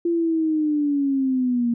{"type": "linear sweep", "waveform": "sine", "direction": "down", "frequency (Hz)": [343.5, 233.1], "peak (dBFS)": -18, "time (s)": [0.05, 1.74], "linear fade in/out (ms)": 5, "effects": []}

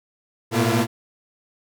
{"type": "tone cluster", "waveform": "sawtooth", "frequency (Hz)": [110.4, 122, 221.6, 238.7, 340.1], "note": ["A2", "B2", "A3", "A#3", "F4"], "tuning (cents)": [6, -21, 13, 41, -46], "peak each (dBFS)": -20, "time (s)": [0.51, 0.87], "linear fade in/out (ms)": 50, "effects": []}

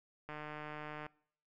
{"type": "click train", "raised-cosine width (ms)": 0.5, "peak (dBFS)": -30, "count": 118, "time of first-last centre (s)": [0.29, 1.065], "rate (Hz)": 151, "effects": ["noise-tail reverb RT60 0.6 s tail -23 dB re dry"]}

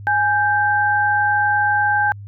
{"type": "tone pair together", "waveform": "sine", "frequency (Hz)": [830.6, 1568], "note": ["G#5", "G6"], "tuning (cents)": [0, 0], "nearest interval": "major seventh", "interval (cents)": 1100, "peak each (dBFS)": -17, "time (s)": [0.07, 2.12], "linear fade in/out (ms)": 0, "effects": ["added 101 Hz sine -32 dBFS peak until 2.27 s"]}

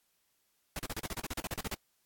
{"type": "noise bursts", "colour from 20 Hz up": "pink", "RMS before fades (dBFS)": -37, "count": 15, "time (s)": [0.76, 1.743], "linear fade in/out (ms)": 2, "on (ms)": 31, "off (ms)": 37, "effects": ["white hiss -75 dBFS RMS until 2.05 s", "AAC 64 kbps"]}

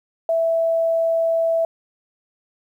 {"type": "tone", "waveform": "sine", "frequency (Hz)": 659.3, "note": "E5", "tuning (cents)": 0, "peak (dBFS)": -16, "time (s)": [0.29, 1.65], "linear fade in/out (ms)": 2, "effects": ["9-bit"]}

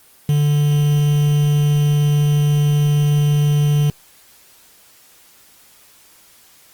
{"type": "tone with quantisation", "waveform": "triangle", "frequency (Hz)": 146.83, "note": "D3", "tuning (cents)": 0, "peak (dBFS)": -10, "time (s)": [0.29, 3.9], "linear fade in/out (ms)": 2, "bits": 5, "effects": ["white hiss -49 dBFS RMS until 6.73 s", "Opus 32 kbps"]}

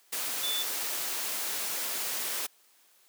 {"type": "tone in noise", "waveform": "sine", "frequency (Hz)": 3500, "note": "A7", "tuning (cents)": -10, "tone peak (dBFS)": -30, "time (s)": [0.43, 0.63], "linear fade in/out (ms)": 10, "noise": "white", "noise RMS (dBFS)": -33, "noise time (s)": [0.12, 2.47], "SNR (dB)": 0, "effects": ["white hiss -63 dBFS RMS until 3.08 s", "high-pass 300 Hz 12 dB/octave"]}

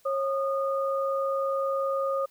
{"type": "tone pair together", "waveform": "sine", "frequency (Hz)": [544.5, 1226], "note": ["C#5", "D#6"], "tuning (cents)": [-31, -26], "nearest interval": "octave + major second", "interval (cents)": 1405, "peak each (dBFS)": [-26, -30], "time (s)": [0.05, 2.26], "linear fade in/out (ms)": 10, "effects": ["white hiss -62 dBFS RMS until 2.3 s"]}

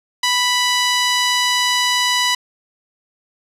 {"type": "tone with band-pass filter", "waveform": "sawtooth", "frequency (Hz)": 987.8, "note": "B5", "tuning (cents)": 0, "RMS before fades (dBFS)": -17, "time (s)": [0.23, 2.35], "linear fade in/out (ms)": 5, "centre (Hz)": 4000, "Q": 0.82, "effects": ["resampled to 32000 Hz"]}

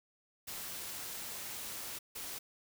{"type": "noise bursts at uneven times", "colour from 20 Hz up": "white", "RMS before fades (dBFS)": -43, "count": 2, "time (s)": [[0.47, 1.99], [2.15, 2.39]], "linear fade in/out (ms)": 10, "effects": []}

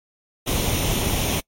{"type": "noise with comb filter", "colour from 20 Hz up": "pink", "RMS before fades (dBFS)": -22, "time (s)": [0.46, 1.41], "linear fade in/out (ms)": 20, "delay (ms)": 0.32, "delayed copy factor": 0.55, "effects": ["noise-tail reverb RT60 0.1 s tail -25 dB re dry", "MP3 64 kbps"]}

